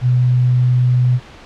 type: tone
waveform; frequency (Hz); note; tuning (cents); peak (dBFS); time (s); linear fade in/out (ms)
sine; 124.7; B2; +17; -10; 0.01-1.2; 50
effects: pink hiss -39 dBFS RMS until 1.45 s + low-pass 4000 Hz 12 dB/octave